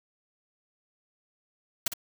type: noise with echo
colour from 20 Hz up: white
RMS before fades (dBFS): -26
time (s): 1.86-1.88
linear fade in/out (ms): 5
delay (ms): 57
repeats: 1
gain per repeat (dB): -9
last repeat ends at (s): 1.937
effects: none